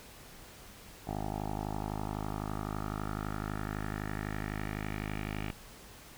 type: tone with low-pass filter sweep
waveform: 10% pulse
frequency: 51.91 Hz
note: G#1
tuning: in tune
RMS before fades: -37 dBFS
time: 1.07-5.52 s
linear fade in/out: 5 ms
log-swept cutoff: 760 to 2600 Hz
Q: 3.1
effects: pink hiss -52 dBFS RMS until 6.17 s